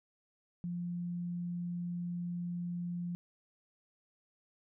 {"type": "tone", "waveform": "sine", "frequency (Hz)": 174.61, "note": "F3", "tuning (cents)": 0, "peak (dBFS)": -35, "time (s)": [0.64, 3.15], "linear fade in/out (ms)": 0, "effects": []}